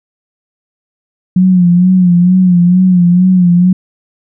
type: tone with vibrato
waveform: sine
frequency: 180 Hz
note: F#3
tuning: 47 cents flat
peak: -4 dBFS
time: 1.36-3.73 s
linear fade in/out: 5 ms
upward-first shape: sine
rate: 2.2 Hz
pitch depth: 61 cents each way
effects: none